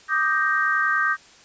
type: chord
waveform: sine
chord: Eb major seventh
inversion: third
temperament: equal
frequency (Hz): 1174.7 / 1244.5 / 1568 / 1864.7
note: D6 / Eb6 / G6 / Bb6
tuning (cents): 0 / 0 / 0 / 0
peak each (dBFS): -27 / -25 / -21 / -26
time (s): 0.08-1.17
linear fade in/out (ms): 50
effects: white hiss -50 dBFS RMS until 1.44 s + resampled to 16000 Hz